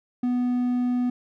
triangle tone, 246.9 Hz, B3, in tune, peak -19 dBFS, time 0.23-1.1 s, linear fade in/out 5 ms, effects none

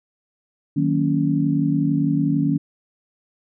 sine chord, D# minor seventh, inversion none, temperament just, 155.56 / 186.68 / 233.3 / 280 Hz, D#3 / F#3 / A#3 / C#4, 0 / +16 / +2 / +18 cents, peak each -21 / -26 / -25 / -20 dBFS, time 0.76-2.58 s, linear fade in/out 10 ms, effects none

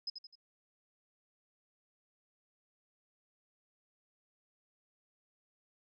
sine tone with echo, 5070 Hz, D#8, 32 cents sharp, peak -35 dBFS, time 0.07-0.1 s, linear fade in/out 5 ms, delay 85 ms, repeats 3, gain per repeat -7 dB, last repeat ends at 0.355 s, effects none

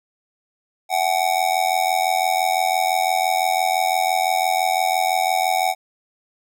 square tone with amplitude modulation, 752 Hz, F#5, 28 cents sharp, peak -14 dBFS, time 0.89-5.75 s, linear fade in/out 50 ms, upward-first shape sine, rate 85.9 Hz, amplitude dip 90%, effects none

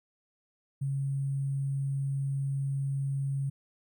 sine tone with sample-and-hold, 137.5 Hz, C#3, 14 cents flat, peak -28 dBFS, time 0.81-3.5 s, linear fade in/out 10 ms, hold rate 8820 Hz, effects none

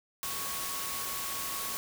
sine tone in noise, 1108.7 Hz, C#6, in tune, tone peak -42 dBFS, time 0.23-1.77 s, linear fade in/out 0 ms, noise white, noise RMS -36 dBFS, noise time 0.23-1.77 s, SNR -9 dB, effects none

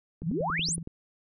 click train, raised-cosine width 3 ms, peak -25 dBFS, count 8, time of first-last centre 0.22-0.874 s, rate 10.7 Hz
sine tone with tremolo, 165.4 Hz, E3, 6 cents sharp, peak -32 dBFS, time 0.23-0.83 s, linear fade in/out 5 ms, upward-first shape triangle, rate 17 Hz, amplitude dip 50%
sine exponential sweep, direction up, 141.7 to 10548 Hz, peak -27 dBFS, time 0.26-0.76 s, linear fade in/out 10 ms
effects none

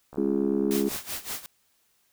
click train, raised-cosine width 1 ms, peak -29 dBFS, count 58, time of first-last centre 0.13-0.961 s, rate 68.6 Hz
harmonic tone, 68.8 Hz, C#2, 12 cents flat, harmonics 3 / 4 / 5 / 6, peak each -28 / -28 / -28 / -28 dBFS, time 0.17-0.89 s, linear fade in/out 10 ms
white noise with tremolo, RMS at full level -32 dBFS, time 0.71-1.46 s, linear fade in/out 0 ms, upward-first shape sine, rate 5.3 Hz, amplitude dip 85%
effects white hiss -68 dBFS RMS until 2.12 s

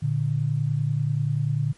sine tone pair together, 116.54 / 146.83 Hz, A#2 / D3, 0 / 0 cents, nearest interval major third, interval 400 cents, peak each -25 / -23 dBFS, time 0.02-1.73 s, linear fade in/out 10 ms, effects pink hiss -56 dBFS RMS until 1.77 s + MP3 48 kbps

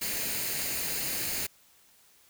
white noise with comb filter, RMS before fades -32 dBFS, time 0.01-1.47 s, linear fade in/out 10 ms, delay 0.44 ms, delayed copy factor +0.5, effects white hiss -61 dBFS RMS until 2.29 s

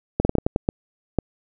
clicks, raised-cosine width 2 ms, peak -5 dBFS, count 9, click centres 0.2 / 0.25 / 0.294 / 0.353 / 0.384 / 0.465 / 0.561 / 0.689 / 1.187 s, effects none

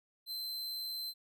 45% pulse tone, 4089 Hz, C8, 41 cents flat, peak -37 dBFS, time 0.26-1.14 s, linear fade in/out 50 ms, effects none

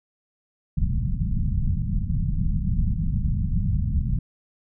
pink low-pass noise, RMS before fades -23 dBFS, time 0.77-4.19 s, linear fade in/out 5 ms, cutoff 200 Hz, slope 48 dB/octave, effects none

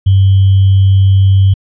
sine tone with sample-and-hold, 96.7 Hz, G2, 23 cents flat, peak -4 dBFS, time 0.06-1.54 s, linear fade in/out 10 ms, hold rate 3150 Hz, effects resampled to 11025 Hz

